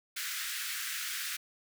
pink high-pass noise, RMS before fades -37 dBFS, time 0.16-1.37 s, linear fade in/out 10 ms, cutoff 1400 Hz, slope 48 dB/octave, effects none

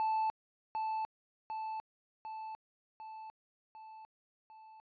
triangle tone with echo, 877 Hz, A5, 6 cents flat, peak -27 dBFS, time 0-0.3 s, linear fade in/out 0 ms, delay 750 ms, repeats 6, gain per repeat -4 dB, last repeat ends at 4.8 s, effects tanh soft clip ceiling -23 dBFS + resampled to 11025 Hz

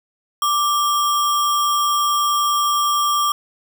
sine tone with sample-and-hold, 1174.7 Hz, D6, in tune, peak -15 dBFS, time 0.42-3.32 s, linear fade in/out 2 ms, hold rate 4410 Hz, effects none

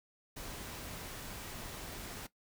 pink noise, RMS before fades -45 dBFS, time 0.36-2.27 s, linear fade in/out 10 ms, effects noise-tail reverb RT60 0.1 s tail -17 dB re dry

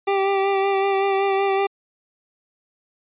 25% pulse tone with vibrato, 392 Hz, G4, in tune, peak -14 dBFS, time 0.07-1.67 s, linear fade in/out 10 ms, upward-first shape sine, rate 5.3 Hz, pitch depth 22 cents each way, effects resampled to 8000 Hz

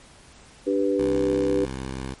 sine chord, G major, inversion second, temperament equal with one note detuned, 293.7 / 390.9 / 493.9 Hz, D4 / G4 / B4, 0 / -5 / 0 cents, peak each -24 dBFS, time 0.66-1.66 s, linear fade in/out 20 ms
10% pulse tone with vibrato, 65.7 Hz, C2, 8 cents sharp, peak -22 dBFS, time 0.98-2.15 s, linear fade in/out 20 ms, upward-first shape square, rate 16 Hz, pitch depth 17 cents each way
effects pink hiss -50 dBFS RMS until 2.2 s + MP3 48 kbps

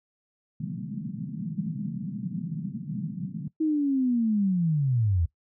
white band-pass noise, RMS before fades -33 dBFS, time 0.6-3.48 s, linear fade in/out 5 ms, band 140 to 210 Hz, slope 48 dB/octave
sine linear sweep, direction down, 319.7 to 77.78 Hz, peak -21 dBFS, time 3.6-5.26 s, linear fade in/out 10 ms
effects noise-tail reverb RT60 0.1 s tail -19 dB re dry

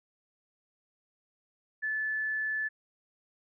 sine tone, 1738 Hz, A6, 22 cents flat, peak -29 dBFS, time 1.82-2.69 s, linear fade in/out 20 ms, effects none

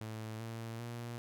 sawtooth tone with pitch steps, 110 / 114.14 / 118.44 Hz, A2 / A#2 / A#2, 0 / -36 / +28 cents, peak -37 dBFS, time 0.01-1.18 s, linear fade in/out 0 ms, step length 390 ms, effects none

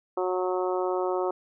harmonic tone, 183.3 Hz, F#3, 16 cents flat, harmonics 2 / 3 / 4 / 5 / 6 / 7, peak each -27 / -31 / -33 / -35 / -37 / -38 dBFS, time 0.17-1.31 s, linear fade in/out 5 ms, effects none

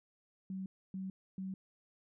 sine tone bursts, 190 Hz, F#3, 46 cents sharp, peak -38 dBFS, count 3, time 0.5-1.54 s, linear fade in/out 2 ms, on 160 ms, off 280 ms, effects none

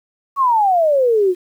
sine exponential sweep, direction down, 1135 to 349.2 Hz, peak -11 dBFS, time 0.36-1.35 s, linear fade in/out 50 ms, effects 8-bit

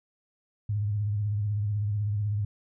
sine tone with vibrato, 103.83 Hz, G#2, in tune, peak -25 dBFS, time 0.69-2.45 s, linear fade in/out 5 ms, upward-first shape triangle, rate 16 Hz, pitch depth 76 cents each way, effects none

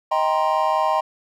triangle chord, C minor seventh, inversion first, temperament just, 627.9 / 784.9 / 941.9 / 1046.5 Hz, Eb5 / G5 / Bb5 / C6, +16 / +2 / +18 / 0 cents, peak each -21 dBFS, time 0.11-1.01 s, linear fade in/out 10 ms, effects none

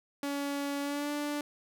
sawtooth tone with pitch glide, 282.9 to 292.9 Hz, C#4 to D4, +35 to -5 cents, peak -28 dBFS, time 0.23-1.41 s, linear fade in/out 2 ms, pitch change +60 cents, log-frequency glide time 0.81-1.11 s, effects none

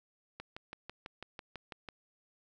click train, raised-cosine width 0.3 ms, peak -27 dBFS, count 10, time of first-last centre 0.4-1.888 s, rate 6.05 Hz, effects none

